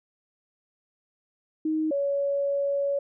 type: tone pair in turn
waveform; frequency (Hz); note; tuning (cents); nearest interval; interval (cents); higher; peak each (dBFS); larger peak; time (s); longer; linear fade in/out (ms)
sine; 313.1 / 561.8; D#4 / C#5; +11 / +23; minor seventh; 1012; second; -23; neither; 1.65-1.91 / 1.91-2.99; second; 5
effects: none